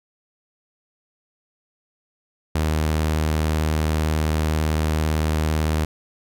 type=tone with vibrato; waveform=sawtooth; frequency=77.78 Hz; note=D#2; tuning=in tune; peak=-15 dBFS; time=2.55-5.85 s; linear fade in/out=5 ms; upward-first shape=sine; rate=18 Hz; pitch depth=24 cents each way; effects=none